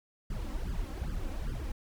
brown noise with flanger, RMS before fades -35 dBFS, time 0.3-1.72 s, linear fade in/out 5 ms, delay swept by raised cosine 0.62 to 3.82 ms, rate 2.5 Hz, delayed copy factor +0.95, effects none

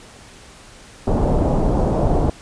pink low-pass noise, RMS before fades -17 dBFS, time 1.07-2.3 s, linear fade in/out 5 ms, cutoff 810 Hz, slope 24 dB/octave, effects pink hiss -43 dBFS RMS until 2.41 s + resampled to 22050 Hz

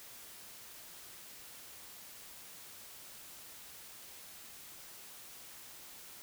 silence, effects white hiss -52 dBFS RMS until 6.22 s

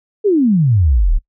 sine exponential sweep, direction down, 440 to 32.08 Hz, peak -9 dBFS, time 0.24-1.19 s, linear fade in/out 20 ms, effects noise-tail reverb RT60 0.1 s tail -21 dB re dry

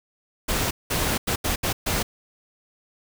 pink noise bursts at uneven times, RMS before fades -24 dBFS, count 6, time 0.48-0.71 / 0.9-1.18 / 1.27-1.36 / 1.44-1.56 / 1.63-1.73 / 1.86-2.03 s, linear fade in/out 10 ms, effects none

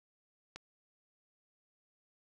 click, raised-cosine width 0.2 ms, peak -27 dBFS, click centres 0.56 s, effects none

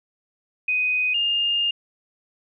sine tone pair in turn, 2499 / 2821 Hz, D#7 / F7, +7 / +17 cents, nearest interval major second, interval 210 cents, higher second, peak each -19 dBFS, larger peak neither, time 0.68-1.14 / 1.14-1.71 s, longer second, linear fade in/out 5 ms, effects none

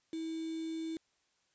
sine tone with quantisation, 323.5 Hz, E4, 32 cents flat, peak -36 dBFS, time 0.13-0.97 s, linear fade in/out 2 ms, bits 8, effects white hiss -75 dBFS RMS until 1.54 s + resampled to 16000 Hz

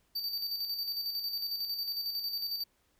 square tone with tremolo, 4618 Hz, D8, 30 cents flat, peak -32 dBFS, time 0.15-2.64 s, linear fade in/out 10 ms, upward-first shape square, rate 11 Hz, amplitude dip 45%, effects pink hiss -72 dBFS RMS until 2.99 s

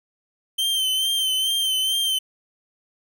45% pulse tone with vibrato, 3110 Hz, G7, 14 cents flat, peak -20 dBFS, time 0.58-2.19 s, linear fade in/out 10 ms, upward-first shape sine, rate 2.3 Hz, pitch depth 41 cents each way, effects none

